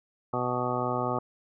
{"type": "harmonic tone", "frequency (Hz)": 124.1, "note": "B2", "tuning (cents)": 9, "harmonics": [1, 2, 3, 4, 5, 6, 7, 9, 10], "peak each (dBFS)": [-35, -35, -35, -35, -35, -35, -35, -35, -35], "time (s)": [0.33, 1.19], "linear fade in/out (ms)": 5, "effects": []}